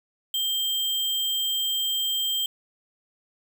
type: tone with sample-and-hold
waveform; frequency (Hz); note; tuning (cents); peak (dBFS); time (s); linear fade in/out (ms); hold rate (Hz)
sine; 3170; G7; +19; -23; 0.34-2.46; 2; 11025
effects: none